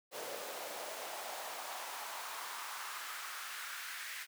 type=noise with high-pass filter sweep; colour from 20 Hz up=pink; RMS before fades=-44 dBFS; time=0.11-4.27 s; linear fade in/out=50 ms; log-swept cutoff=480 to 1800 Hz; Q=2.4; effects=none